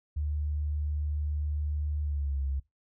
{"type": "tone with pitch glide", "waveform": "sine", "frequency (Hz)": [74.4, 68.23], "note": ["D2", "C#2"], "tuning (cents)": [23, -27], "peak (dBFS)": -28, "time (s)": [0.16, 2.6], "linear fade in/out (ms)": 10, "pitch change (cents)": -150, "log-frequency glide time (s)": [2.02, 2.41], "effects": ["noise-tail reverb RT60 0.2 s tail -22 dB re dry"]}